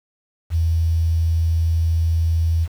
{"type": "tone", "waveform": "sine", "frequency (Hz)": 82.3, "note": "E2", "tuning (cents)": -2, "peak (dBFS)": -15, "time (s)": [0.5, 2.68], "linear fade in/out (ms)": 50, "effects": ["7-bit"]}